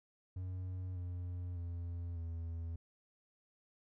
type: tone with pitch steps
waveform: triangle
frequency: 92 / 88.97 / 86.04 / 83.2 Hz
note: F#2 / F2 / F2 / E2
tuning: -9 / +33 / -25 / +17 cents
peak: -37 dBFS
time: 0.36-2.76 s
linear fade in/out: 5 ms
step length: 600 ms
effects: none